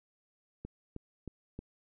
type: click train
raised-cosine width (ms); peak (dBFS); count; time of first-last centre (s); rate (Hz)
3; -28; 4; 0.65-1.59; 3.19
effects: none